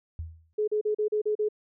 sine tone with exponential decay, 81.3 Hz, E2, 23 cents flat, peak -29 dBFS, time 0.19-0.53 s, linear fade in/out 0 ms, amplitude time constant 73 ms
sine tone bursts, 424.2 Hz, G#4, 37 cents sharp, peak -23 dBFS, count 7, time 0.58-1.488 s, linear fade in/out 10 ms, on 98 ms, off 37 ms
effects none

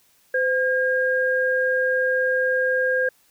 sine tone pair together, 513 / 1618.4 Hz, C5 / G#6, -34 / -45 cents, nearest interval octave + minor sixth, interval 1989 cents, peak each -21 dBFS, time 0.34-3.09 s, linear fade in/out 5 ms, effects white hiss -60 dBFS RMS until 3.3 s

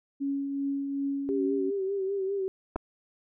sine tone with tremolo, 278.1 Hz, C#4, 6 cents sharp, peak -26 dBFS, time 0.2-1.71 s, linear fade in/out 20 ms, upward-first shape triangle, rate 2.6 Hz, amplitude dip 40%
sine tone with vibrato, 389.8 Hz, G4, 10 cents flat, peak -27 dBFS, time 1.29-2.48 s, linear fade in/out 0 ms, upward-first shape sine, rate 5 Hz, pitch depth 51 cents each way
clicks, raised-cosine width 1 ms, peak -18 dBFS, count 2, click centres 2.759 / 2.762 s
effects none

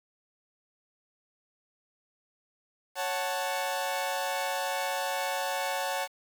sawtooth chord, F# minor, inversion second, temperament equal, 554.4 / 740 / 880 Hz, C#5 / F#5 / A5, 0 / 0 / 0 cents, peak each -30 dBFS, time 2.95-6.08 s, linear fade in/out 50 ms, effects 8-bit

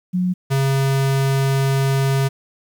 sine / square tone pair in turn, 181.4 / 135.9 Hz, F#3 / C#3, -34 / -34 cents, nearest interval perfect fourth, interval 500 cents, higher first, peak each -16 dBFS, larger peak neither, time 0.13-0.34 / 0.5-2.29 s, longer second, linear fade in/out 20 ms, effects 9-bit

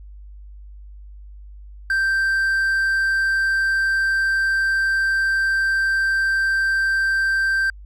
triangle tone, 1568 Hz, G6, in tune, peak -15 dBFS, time 1.9-7.7 s, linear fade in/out 2 ms, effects added 50 Hz sine -37 dBFS peak until 7.85 s

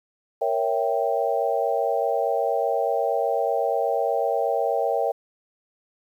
sine chord, A# diminished seventh, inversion none, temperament equal, 466.2 / 554.4 / 659.3 / 784 Hz, A#4 / C#5 / E5 / G5, 0 / 0 / 0 / 0 cents, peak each -26 / -26 / -26 / -26 dBFS, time 0.41-5.12 s, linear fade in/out 10 ms, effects 9-bit

